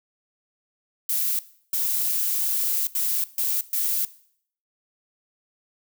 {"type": "noise bursts at uneven times", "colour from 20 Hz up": "violet", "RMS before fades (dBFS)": -24, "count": 5, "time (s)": [[1.09, 1.39], [1.73, 2.87], [2.95, 3.24], [3.38, 3.61], [3.73, 4.05]], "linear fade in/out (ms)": 2, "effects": ["noise-tail reverb RT60 0.6 s tail -18 dB re dry"]}